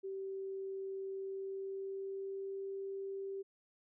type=tone with pitch glide; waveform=sine; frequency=386.8 to 390.6 Hz; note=G4 to G4; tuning=-23 to -6 cents; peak=-39 dBFS; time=0.03-3.43 s; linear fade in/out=20 ms; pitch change=+17 cents; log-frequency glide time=1.07-2.68 s; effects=none